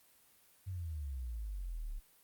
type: exponential sweep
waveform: sine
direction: down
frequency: 97.1 to 33.78 Hz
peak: -38 dBFS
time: 0.66-2 s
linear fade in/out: 20 ms
effects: white hiss -66 dBFS RMS until 2.23 s + Opus 32 kbps